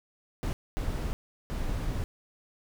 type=noise bursts at uneven times; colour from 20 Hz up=brown; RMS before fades=-31 dBFS; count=3; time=0.43-0.53 / 0.77-1.13 / 1.5-2.04 s; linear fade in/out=0 ms; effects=none